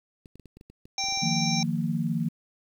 clicks, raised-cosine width 3 ms, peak -35 dBFS, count 12, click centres 0.258 / 0.356 / 0.397 / 0.457 / 0.57 / 0.611 / 0.7 / 0.855 / 1.04 / 1.086 / 1.124 / 1.174 s
harmonic tone, 784 Hz, G5, in tune, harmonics 1 / 3 / 5 / 7 / 8, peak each -33 / -34 / -34 / -30 / -33 dBFS, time 0.98-1.63 s, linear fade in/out 2 ms
sine chord, Eb suspended second, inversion none, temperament equal with one note detuned, 155.56 / 174.61 / 229.2 Hz, Eb3 / F3 / Bb3, 0 / 0 / -29 cents, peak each -29 dBFS, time 1.22-2.29 s, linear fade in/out 10 ms
effects 9-bit

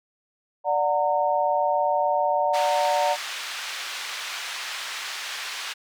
sine chord, D augmented, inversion none, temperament just, 587.3 / 734.2 / 917.7 Hz, D5 / F#5 / A#5, 0 / -14 / -27 cents, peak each -24 dBFS, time 0.64-3.17 s, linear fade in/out 50 ms
white band-pass noise, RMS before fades -33 dBFS, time 2.53-5.74 s, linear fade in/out 20 ms, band 1100 to 3800 Hz, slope 12 dB/octave
effects none

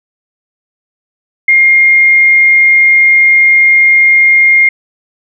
sine tone, 2125 Hz, C7, 26 cents sharp, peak -3 dBFS, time 1.48-4.69 s, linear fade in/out 5 ms, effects none

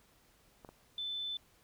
clicks, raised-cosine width 1 ms, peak -36 dBFS, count 2, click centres 0.648 / 0.69 s
sine tone, 3520 Hz, A7, in tune, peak -36 dBFS, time 0.98-1.37 s, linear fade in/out 2 ms
effects pink hiss -67 dBFS RMS until 1.63 s

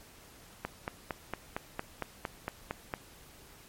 click train, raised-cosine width 0.5 ms, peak -18 dBFS, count 11, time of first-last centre 0.65-2.938 s, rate 4.37 Hz, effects pink hiss -55 dBFS RMS until 3.68 s + MP3 64 kbps

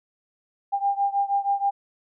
sine beating tone pair, 797 / 803.3 Hz, G5 / G5, +28 / +42 cents, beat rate 6.3 Hz, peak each -23 / -25 dBFS, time 0.72-1.71 s, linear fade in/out 20 ms, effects none

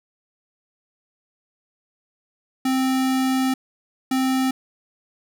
square tone bursts at uneven times, 261.7 Hz, C4, in tune, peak -19 dBFS, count 2, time 2.65-3.54 / 4.11-4.51 s, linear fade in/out 5 ms, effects none

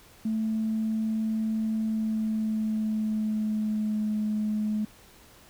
sine tone with pitch glide, 220 to 213.1 Hz, A3 to G#3, 0 to +45 cents, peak -24 dBFS, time 0.25-4.85 s, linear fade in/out 5 ms, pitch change -55 cents, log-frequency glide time 1.79-4.15 s, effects tanh soft clip ceiling -20 dBFS + pink hiss -54 dBFS RMS until 5.49 s

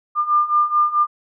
sine beating tone pair, 1198 / 1202.6 Hz, D6 / D6, +34 / +41 cents, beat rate 4.6 Hz, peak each -19 / -16 dBFS, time 0.15-1.07 s, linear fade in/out 50 ms, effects none

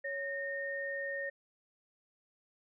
sine tone pair together, 554.4 / 1839.6 Hz, C#5 / A#6, 0 / -23 cents, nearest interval octave + major sixth, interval 2077 cents, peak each -39 / -37 dBFS, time 0.04-1.3 s, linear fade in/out 10 ms, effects none

